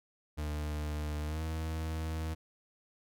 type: tone with pitch glide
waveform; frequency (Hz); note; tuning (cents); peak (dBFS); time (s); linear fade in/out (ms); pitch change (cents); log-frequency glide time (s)
40% pulse; 75.3 to 79.78; D2 to D#2; +44 to +44; -33; 0.37-2.35; 20; +100; 1.26-1.42
effects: none